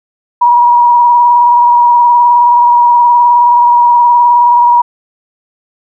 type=tone with vibrato; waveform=sine; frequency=961 Hz; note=B5; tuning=48 cents flat; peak=-3 dBFS; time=0.41-4.82 s; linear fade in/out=10 ms; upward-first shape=square; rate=19 Hz; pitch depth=21 cents each way; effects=none